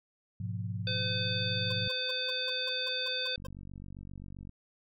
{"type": "chord", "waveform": "sine", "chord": "F diminished", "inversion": "first", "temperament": "equal with one note detuned", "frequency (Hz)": [103.83, 123.47, 176.24], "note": ["Ab2", "Cb3", "F3"], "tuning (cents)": [0, 0, 16], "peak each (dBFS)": [-35, -39, -40], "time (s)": [0.4, 1.88], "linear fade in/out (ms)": 5}
{"type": "harmonic tone", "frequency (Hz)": 510, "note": "C5", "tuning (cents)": -44, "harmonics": [1, 3, 5, 7, 9], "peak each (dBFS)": [-40, -40, -40, -34, -37], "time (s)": [0.87, 3.36], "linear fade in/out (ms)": 2}
{"type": "tone bursts", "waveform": "25% pulse", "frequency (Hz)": 523.3, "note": "C5", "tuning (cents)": 0, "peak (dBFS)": -38, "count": 10, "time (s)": [1.7, 3.47], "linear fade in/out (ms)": 5, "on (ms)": 24, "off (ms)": 170}
{"type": "click train", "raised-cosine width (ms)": 5, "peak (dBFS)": -34, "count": 54, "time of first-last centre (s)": [3.38, 4.493], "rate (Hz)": 47.6}
{"effects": []}